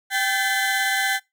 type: tone cluster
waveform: 35% pulse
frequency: 782 / 1547 / 1738 / 2035 Hz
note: G5 / G6 / A6 / C7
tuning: -4 / -23 / -22 / -49 cents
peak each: -24 dBFS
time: 0.1-1.2 s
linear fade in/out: 50 ms
effects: noise-tail reverb RT60 0.2 s tail -22 dB re dry